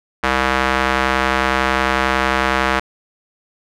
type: tone with band-pass filter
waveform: square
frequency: 65.5 Hz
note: C2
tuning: 2 cents sharp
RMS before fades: -17 dBFS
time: 0.23-2.8 s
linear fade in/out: 10 ms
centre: 1500 Hz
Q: 1.1
effects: none